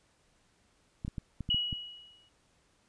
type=clicks; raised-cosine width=5 ms; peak=-24 dBFS; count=7; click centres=1.049 / 1.08 / 1.182 / 1.407 / 1.491 / 1.545 / 1.728 s
type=tone with exponential decay; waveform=sine; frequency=2915 Hz; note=F#7; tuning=26 cents flat; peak=-24 dBFS; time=1.5-2.29 s; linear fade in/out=5 ms; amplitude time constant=170 ms
effects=pink hiss -69 dBFS RMS until 2.88 s + resampled to 22050 Hz